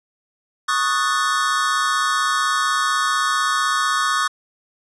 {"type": "chord", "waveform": "square", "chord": "D# half-diminished seventh", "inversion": "third", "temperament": "equal", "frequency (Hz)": [1108.7, 1244.5, 1480, 1760], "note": ["C#6", "D#6", "F#6", "A6"], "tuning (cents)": [0, 0, 0, 0], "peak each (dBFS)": [-23, -22, -25, -27], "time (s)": [0.68, 4.28], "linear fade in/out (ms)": 10, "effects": ["resampled to 24000 Hz"]}